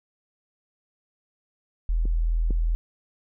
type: tone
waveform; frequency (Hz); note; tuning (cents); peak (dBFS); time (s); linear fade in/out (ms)
sine; 41.2; E1; 0; -20; 1.89-2.75; 0
type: clicks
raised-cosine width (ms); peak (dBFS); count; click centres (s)
3; -23 / -19; 2; 2.055 / 2.507
effects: none